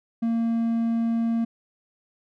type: tone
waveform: triangle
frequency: 229.8 Hz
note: A#3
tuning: 25 cents flat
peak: -19 dBFS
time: 0.22-1.45 s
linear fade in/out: 10 ms
effects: none